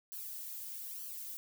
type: noise with flanger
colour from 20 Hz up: violet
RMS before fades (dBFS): -44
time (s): 0.12-1.37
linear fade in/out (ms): 0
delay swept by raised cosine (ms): 0.66 to 2.46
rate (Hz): 1.1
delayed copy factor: +0.8
effects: none